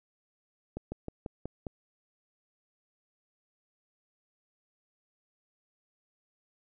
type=slowing click train; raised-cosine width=2 ms; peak=-23 dBFS; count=6; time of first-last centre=0.77-1.668 s; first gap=150 ms; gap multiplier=1.09; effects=none